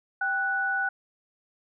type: tone pair together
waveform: sine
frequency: 784 / 1480 Hz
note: G5 / F#6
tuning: 0 / 0 cents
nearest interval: major seventh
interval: 1100 cents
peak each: -31 / -25 dBFS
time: 0.21-0.89 s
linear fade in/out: 5 ms
effects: none